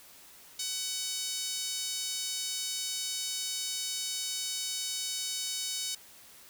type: tone with high-pass filter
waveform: 5% pulse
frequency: 750 Hz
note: F#5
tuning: 23 cents sharp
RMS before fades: -35 dBFS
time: 0.59-5.95 s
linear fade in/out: 5 ms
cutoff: 3800 Hz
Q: 1.3
effects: white hiss -54 dBFS RMS until 6.49 s